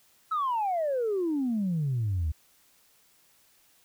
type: exponential sweep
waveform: sine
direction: down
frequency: 1318.5 to 73.42 Hz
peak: -24 dBFS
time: 0.31-2.32 s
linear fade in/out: 10 ms
effects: tanh soft clip ceiling -22 dBFS + white hiss -63 dBFS RMS until 3.84 s